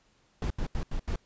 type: noise bursts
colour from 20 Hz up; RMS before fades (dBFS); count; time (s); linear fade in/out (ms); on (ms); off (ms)
brown; -30; 5; 0.42-1.159; 2; 83; 81
effects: pink hiss -67 dBFS RMS until 1.25 s + resampled to 16000 Hz